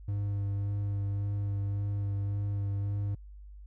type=tone with vibrato; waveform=triangle; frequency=100.7 Hz; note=G2; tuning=47 cents sharp; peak=-27 dBFS; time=0.08-3.15 s; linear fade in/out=5 ms; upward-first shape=sine; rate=1.8 Hz; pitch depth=14 cents each way; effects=added 50 Hz sine -45 dBFS peak until 3.66 s